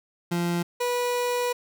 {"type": "tone pair in turn", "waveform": "30% pulse", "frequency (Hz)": [172.8, 488.8], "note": ["F3", "B4"], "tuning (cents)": [-18, -18], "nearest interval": "octave + tritone", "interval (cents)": 1800, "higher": "second", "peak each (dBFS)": -21, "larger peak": "neither", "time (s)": [[0.31, 0.63], [0.8, 1.53]], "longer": "second", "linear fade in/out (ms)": 10, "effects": []}